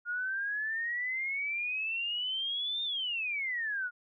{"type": "exponential two-way sweep", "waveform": "sine", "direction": "up then down", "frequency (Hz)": [1419, 3647, 1419], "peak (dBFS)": -31, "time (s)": [0.05, 3.91], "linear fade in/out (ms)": 50, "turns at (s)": 2.83, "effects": []}